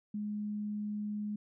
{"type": "tone", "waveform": "sine", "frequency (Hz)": 209, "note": "G#3", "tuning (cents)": 11, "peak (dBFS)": -34, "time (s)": [0.14, 1.36], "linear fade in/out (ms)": 5, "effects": []}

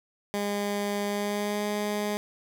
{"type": "tone with pitch glide", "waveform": "15% pulse", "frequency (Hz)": [203.8, 207.8], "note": ["G#3", "G#3"], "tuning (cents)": [-32, 1], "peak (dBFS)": -21, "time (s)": [0.34, 2.17], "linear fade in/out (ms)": 0, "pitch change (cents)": 33, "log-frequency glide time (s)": [1.07, 1.66], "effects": []}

